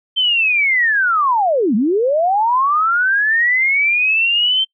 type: linear two-way sweep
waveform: sine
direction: down then up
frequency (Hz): 3129 to 195.1 to 3129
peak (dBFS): -12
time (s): 0.16-4.65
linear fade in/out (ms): 20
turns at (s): 1.75
effects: noise-tail reverb RT60 0.1 s tail -24 dB re dry